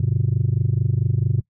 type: chord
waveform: sine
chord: G major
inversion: none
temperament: just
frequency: 98 / 122.5 / 147 Hz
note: G2 / B2 / D3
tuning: 0 / -14 / +2 cents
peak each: -20 / -18 / -22 dBFS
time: 0-1.41 s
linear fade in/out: 5 ms
effects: noise-tail reverb RT60 0.1 s tail -22 dB re dry + tanh soft clip ceiling -12 dBFS